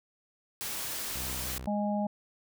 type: noise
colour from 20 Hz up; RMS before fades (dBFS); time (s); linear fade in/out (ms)
white; -36; 0.61-1.58; 0
type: tone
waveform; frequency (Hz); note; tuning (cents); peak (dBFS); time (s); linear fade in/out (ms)
sawtooth; 64; C2; -38; -35; 1.15-1.67; 5
type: harmonic tone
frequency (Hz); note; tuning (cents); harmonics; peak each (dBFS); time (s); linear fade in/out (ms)
206.6; G#3; -9; 1 / 3 / 4; -29 / -34 / -35; 1.67-2.07; 5
effects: none